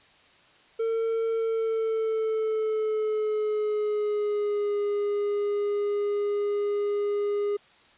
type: tone with pitch glide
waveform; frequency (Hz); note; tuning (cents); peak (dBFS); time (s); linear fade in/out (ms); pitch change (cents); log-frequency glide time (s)
triangle; 452.5 to 410.2; A4 to G#4; +48 to -21; -22; 0.79-7.57; 10; -169; 1.32-4.78
effects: white hiss -57 dBFS RMS until 7.97 s + resampled to 8000 Hz